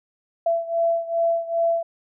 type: beating tone pair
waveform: sine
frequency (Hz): 670 / 672.5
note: E5 / E5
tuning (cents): +28 / +34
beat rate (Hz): 2.5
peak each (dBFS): -21 / -24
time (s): 0.46-1.83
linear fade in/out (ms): 5
effects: none